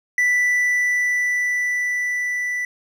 triangle tone with level ramp, 1975.5 Hz, B6, in tune, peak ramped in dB -13 to -20 dBFS, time 0.18-2.65 s, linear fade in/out 2 ms, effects none

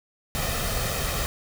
pink noise with comb filter, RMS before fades -27 dBFS, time 0.35-1.26 s, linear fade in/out 0 ms, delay 1.6 ms, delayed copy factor +0.6, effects none

